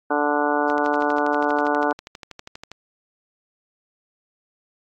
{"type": "harmonic tone", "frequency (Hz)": 146.83, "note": "D3", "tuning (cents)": 0, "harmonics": [2, 3, 4, 5, 6, 7, 8, 9, 10], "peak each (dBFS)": [-25, -26, -26, -26, -25, -30, -30, -36, -27], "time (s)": [0.1, 1.93], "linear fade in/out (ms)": 10}
{"type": "click train", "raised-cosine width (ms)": 0.2, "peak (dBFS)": -19, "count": 26, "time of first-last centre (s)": [0.7, 2.716], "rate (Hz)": 12.4}
{"effects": ["AAC 48 kbps"]}